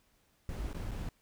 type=noise with dropouts; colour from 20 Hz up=brown; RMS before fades=-38 dBFS; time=0.49-1.09 s; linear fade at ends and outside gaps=1 ms; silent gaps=0.731-0.745 / 0.91-0.915 s; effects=pink hiss -71 dBFS RMS until 1.21 s